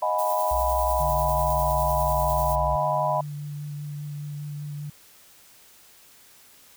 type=chord; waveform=sine; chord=F half-diminished seventh; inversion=third; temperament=equal with one note detuned; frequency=622.3 / 714 / 830.6 / 987.8 Hz; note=Eb5 / F5 / Ab5 / Cb6; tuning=0 / +38 / 0 / 0 cents; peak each=-26 / -29 / -30 / -25 dBFS; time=0.02-3.21 s; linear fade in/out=5 ms
type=noise with tremolo; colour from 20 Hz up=violet; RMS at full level=-34 dBFS; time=0.18-2.56 s; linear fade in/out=10 ms; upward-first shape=sine; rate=10 Hz; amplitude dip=35%
type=tone; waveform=sine; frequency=61.74 Hz; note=B1; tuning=in tune; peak=-27 dBFS; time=0.51-2.76 s; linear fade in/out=5 ms
type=tone with vibrato; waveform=sine; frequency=146.83 Hz; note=D3; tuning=in tune; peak=-31 dBFS; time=1-4.9 s; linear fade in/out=5 ms; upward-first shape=triangle; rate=5 Hz; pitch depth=17 cents each way
effects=white hiss -53 dBFS RMS until 6.76 s